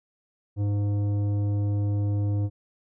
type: tone with tanh clipping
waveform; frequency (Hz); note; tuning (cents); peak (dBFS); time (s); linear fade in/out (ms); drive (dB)
sine; 102.2; G#2; -27; -24; 0.56-2.5; 50; 11
effects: none